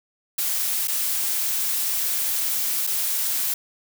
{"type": "noise with dropouts", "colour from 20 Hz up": "blue", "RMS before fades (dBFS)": -24, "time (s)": [0.38, 3.54], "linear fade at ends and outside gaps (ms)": 5, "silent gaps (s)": [[0.874, 0.88], [2.868, 2.872]], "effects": []}